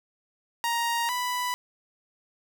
sawtooth tone pair in turn, 936 / 990.2 Hz, A#5 / B5, +7 / +4 cents, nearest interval minor second, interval 97 cents, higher second, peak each -21 / -23 dBFS, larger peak first, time 0.64-1.09 / 1.09-1.54 s, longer neither, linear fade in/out 0 ms, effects none

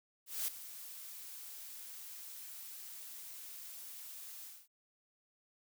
blue noise with ADSR envelope, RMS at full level -35 dBFS, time 0.26-4.68 s, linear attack 220 ms, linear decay 5 ms, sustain -14 dB, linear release 240 ms, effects none

